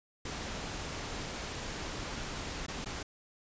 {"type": "noise with dropouts", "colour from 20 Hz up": "pink", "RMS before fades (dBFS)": -39, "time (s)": [0.25, 3.03], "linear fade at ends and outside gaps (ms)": 5, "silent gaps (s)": [[2.665, 2.681], [2.847, 2.858]], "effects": ["resampled to 16000 Hz"]}